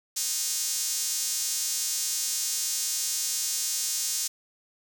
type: tone with high-pass filter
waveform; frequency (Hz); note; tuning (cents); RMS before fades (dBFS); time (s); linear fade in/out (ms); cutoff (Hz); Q
sawtooth; 309.9; D#4; -7; -29; 0.16-4.28; 10; 6300; 1.8
effects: none